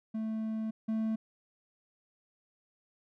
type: tone pair in turn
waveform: triangle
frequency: 220 / 220.8 Hz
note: A3 / A3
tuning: 0 / +6 cents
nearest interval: unison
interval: 6 cents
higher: second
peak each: -30 / -27 dBFS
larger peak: second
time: 0.14-0.71 / 0.88-1.16 s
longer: first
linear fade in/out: 10 ms
effects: none